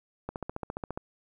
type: click train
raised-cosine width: 1 ms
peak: -20 dBFS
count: 11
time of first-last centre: 0.29-0.975 s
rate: 14.6 Hz
effects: 10-bit